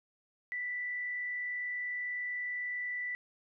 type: tone with frequency modulation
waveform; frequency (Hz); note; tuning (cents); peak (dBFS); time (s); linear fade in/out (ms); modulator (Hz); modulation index
sine; 1975.5; B6; 0; -34; 0.52-3.15; 0; 50.9; 0.39
effects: none